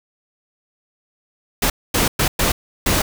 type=noise bursts at uneven times; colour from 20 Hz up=pink; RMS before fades=-17 dBFS; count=5; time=1.62-1.7 / 1.94-2.08 / 2.19-2.28 / 2.39-2.52 / 2.86-3.02 s; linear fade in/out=5 ms; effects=none